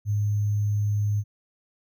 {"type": "tone with sample-and-hold", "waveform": "sine", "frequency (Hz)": 103.83, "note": "G#2", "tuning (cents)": 0, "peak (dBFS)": -21, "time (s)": [0.05, 1.24], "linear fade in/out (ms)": 50, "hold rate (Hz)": 6300, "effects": []}